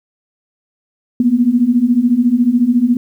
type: beating tone pair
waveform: sine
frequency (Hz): 233.1 / 247.1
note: A#3 / B3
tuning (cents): 0 / +1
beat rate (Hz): 14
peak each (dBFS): -14 / -11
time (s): 1.2-2.97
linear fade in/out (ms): 2
effects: 8-bit